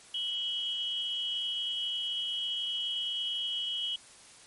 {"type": "tone pair together", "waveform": "sine", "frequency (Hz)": [2960, 3256], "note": ["F#7", "G#7"], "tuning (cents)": [0, -35], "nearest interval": "major second", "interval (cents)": 165, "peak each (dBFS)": [-33, -34], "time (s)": [0.14, 3.96], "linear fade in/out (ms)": 5, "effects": ["white hiss -54 dBFS RMS until 4.46 s", "MP3 48 kbps"]}